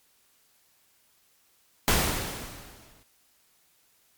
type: noise with exponential decay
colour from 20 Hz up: pink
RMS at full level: -20 dBFS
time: 1.88-3.03 s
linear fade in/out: 0 ms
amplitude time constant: 250 ms
effects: white hiss -65 dBFS RMS until 4.17 s + MP3 96 kbps